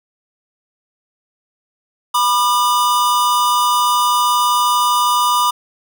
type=tone pair together; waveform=square; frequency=983.6 / 1203 Hz; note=B5 / D6; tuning=-7 / +41 cents; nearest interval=minor third; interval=348 cents; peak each=-16 dBFS; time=2.14-5.51 s; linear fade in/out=10 ms; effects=none